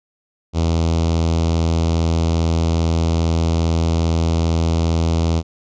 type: tone with notch filter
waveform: sawtooth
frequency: 82.41 Hz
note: E2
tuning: in tune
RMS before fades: -17 dBFS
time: 0.53-5.43 s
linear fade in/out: 50 ms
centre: 1700 Hz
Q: 0.83
effects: resampled to 16000 Hz